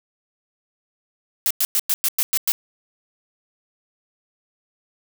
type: noise bursts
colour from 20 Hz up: blue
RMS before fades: -19 dBFS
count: 8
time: 1.46-2.52 s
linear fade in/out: 0 ms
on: 45 ms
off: 100 ms
effects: none